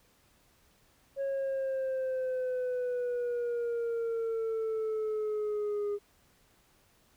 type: exponential sweep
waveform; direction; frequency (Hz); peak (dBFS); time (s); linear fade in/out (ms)
sine; down; 551 to 408.2; -27; 1.16-5.99; 50
effects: tanh soft clip ceiling -29 dBFS + pink hiss -66 dBFS RMS until 7.16 s